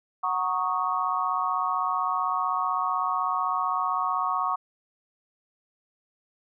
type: chord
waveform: sine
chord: D# minor seventh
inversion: first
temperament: equal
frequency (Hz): 740 / 932.3 / 1108.7 / 1244.5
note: F#5 / A#5 / C#6 / D#6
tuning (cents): 0 / 0 / 0 / 0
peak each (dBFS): -31 / -32 / -26 / -31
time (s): 0.23-4.56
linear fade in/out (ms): 10
effects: none